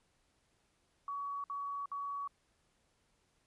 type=tone bursts; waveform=sine; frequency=1129 Hz; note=C#6; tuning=31 cents sharp; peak=-37 dBFS; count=3; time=1.08-2.276 s; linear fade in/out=2 ms; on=360 ms; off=58 ms; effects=pink hiss -75 dBFS RMS until 3.46 s + resampled to 24000 Hz